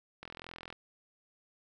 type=click train; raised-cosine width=0.3 ms; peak=-28 dBFS; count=22; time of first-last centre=0.23-0.726 s; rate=42.3 Hz; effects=none